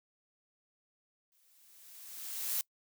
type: noise with exponential growth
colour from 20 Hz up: blue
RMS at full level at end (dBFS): -32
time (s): 1.32-2.61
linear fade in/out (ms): 1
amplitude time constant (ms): 280
effects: noise-tail reverb RT60 0.1 s tail -24 dB re dry